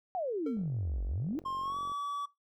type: exponential two-way sweep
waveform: sine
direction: down then up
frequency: 774 to 47.52 to 339.7 Hz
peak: -31 dBFS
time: 0.15-1.39 s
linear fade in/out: 0 ms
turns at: 1.05 s
type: tone with exponential decay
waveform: triangle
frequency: 452.6 Hz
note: A4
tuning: 49 cents sharp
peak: -29 dBFS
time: 0.46-0.71 s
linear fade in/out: 5 ms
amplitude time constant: 53 ms
type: click train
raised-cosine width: 2 ms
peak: -38 dBFS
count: 63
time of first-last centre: 0.57-1.918 s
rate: 46 Hz
type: tone with pitch glide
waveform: triangle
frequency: 1062 to 1144.8 Hz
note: C6 to D6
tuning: +25 to -45 cents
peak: -31 dBFS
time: 1.45-2.26 s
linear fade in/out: 10 ms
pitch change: +130 cents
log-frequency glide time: 1.61-1.78 s
effects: noise-tail reverb RT60 0.2 s tail -21 dB re dry